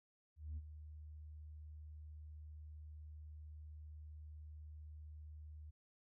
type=tone with ADSR envelope; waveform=sine; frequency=76.3 Hz; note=D#2; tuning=33 cents flat; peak=-39 dBFS; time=0.36-5.71 s; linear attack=210 ms; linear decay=40 ms; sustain=-11 dB; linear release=14 ms; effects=tanh soft clip ceiling -40 dBFS